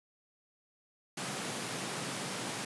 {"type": "high-pass noise", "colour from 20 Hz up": "pink", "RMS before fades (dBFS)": -38, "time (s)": [1.17, 2.65], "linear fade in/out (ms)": 5, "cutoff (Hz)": 120, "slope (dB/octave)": 48, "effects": ["resampled to 24000 Hz"]}